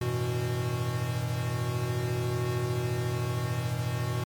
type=tone cluster; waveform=square; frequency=93.7 / 108.5 / 122.2 / 160.8 / 367 Hz; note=F#2 / A2 / B2 / E3 / F#4; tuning=+22 / -24 / -18 / -43 / -14 cents; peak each=-38 / -38 / -30 / -38 / -39 dBFS; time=0.01-4.24 s; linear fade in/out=5 ms; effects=MP3 96 kbps